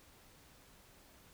silence, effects pink hiss -62 dBFS RMS until 1.33 s

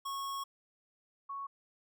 square / sine tone pair in turn, 1100 / 1108.9 Hz, C#6 / C#6, -14 / 0 cents, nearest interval unison, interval 14 cents, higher second, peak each -37 / -38 dBFS, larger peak first, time 0.05-0.44 / 1.29-1.47 s, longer first, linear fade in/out 10 ms, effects none

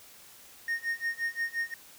triangle tone with tremolo, 1848 Hz, A#6, 16 cents flat, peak -25 dBFS, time 0.68-1.74 s, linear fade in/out 2 ms, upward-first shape sine, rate 5.7 Hz, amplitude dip 95%, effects white hiss -53 dBFS RMS until 1.98 s

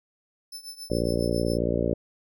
sawtooth tone with tremolo, 5274 Hz, E8, in tune, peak -32 dBFS, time 0.52-1.58 s, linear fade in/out 5 ms, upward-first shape triangle, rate 7.3 Hz, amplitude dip 90%
harmonic tone, 58.27 Hz, A#1, in tune, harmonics 1 / 2 / 3 / 4 / 5 / 6 / 7 / 8 / 9 / 10, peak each -32 / -32 / -32 / -32 / -32 / -32 / -32 / -32 / -32 / -32 dBFS, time 0.9-1.94 s, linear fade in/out 5 ms
effects none

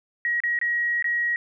sine tone with dropouts, 1900 Hz, A#6, 33 cents sharp, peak -21 dBFS, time 0.25-1.36 s, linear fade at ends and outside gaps 1 ms, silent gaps 0.403-0.436 / 0.589-0.614 / 1.025-1.043 s, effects none

